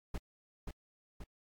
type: noise with echo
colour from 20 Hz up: brown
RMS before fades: -37 dBFS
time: 0.14-0.18 s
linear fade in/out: 5 ms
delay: 530 ms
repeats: 2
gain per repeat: -4 dB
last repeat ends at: 1.24 s
effects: AAC 64 kbps